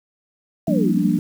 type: exponential sweep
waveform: sine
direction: down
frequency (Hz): 688 to 182.8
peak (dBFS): -23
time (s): 0.67-1.09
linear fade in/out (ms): 5
type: chord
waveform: sine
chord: G minor seventh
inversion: third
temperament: equal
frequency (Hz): 174.61 / 196 / 233.1 / 293.7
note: F3 / G3 / Bb3 / D4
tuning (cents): 0 / 0 / 0 / 0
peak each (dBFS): -21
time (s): 0.68-1.19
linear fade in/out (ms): 2
effects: 7-bit